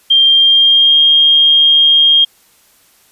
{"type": "tone with pitch glide", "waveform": "sine", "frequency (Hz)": [3184, 3227], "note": ["G7", "G7"], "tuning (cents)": [26, 50], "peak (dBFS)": -5, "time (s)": [0.1, 2.25], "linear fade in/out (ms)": 10, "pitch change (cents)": 24, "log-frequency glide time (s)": [0.25, 0.99], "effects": ["white hiss -50 dBFS RMS until 3.11 s", "resampled to 32000 Hz"]}